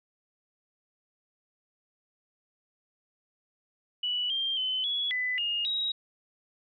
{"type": "tone with pitch steps", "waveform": "sine", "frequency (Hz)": [2953, 3182, 3043, 3372, 2001, 2844, 3818], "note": ["F#7", "G7", "F#7", "G#7", "B6", "F7", "A#7"], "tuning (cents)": [-4, 25, 48, 26, 22, 31, 41], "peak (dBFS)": -27, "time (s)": [4.03, 5.92], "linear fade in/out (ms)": 5, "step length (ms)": 270, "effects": []}